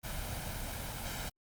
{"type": "noise with comb filter", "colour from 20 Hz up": "pink", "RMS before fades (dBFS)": -39, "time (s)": [0.03, 1.3], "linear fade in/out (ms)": 20, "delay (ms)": 1.3, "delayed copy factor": 0.6, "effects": ["Opus 24 kbps"]}